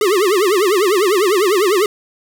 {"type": "tone with vibrato", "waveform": "square", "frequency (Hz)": 391.6, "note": "G4", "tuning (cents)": -2, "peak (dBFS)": -12, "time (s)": [0.01, 1.86], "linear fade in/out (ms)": 2, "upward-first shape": "triangle", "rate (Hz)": 10, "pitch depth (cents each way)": 230, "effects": []}